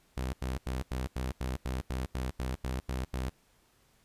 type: tone bursts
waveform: sawtooth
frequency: 64 Hz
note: C2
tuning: 38 cents flat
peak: -28 dBFS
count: 13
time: 0.17-3.294 s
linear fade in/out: 0 ms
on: 160 ms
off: 87 ms
effects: pink hiss -67 dBFS RMS until 4.04 s + resampled to 32000 Hz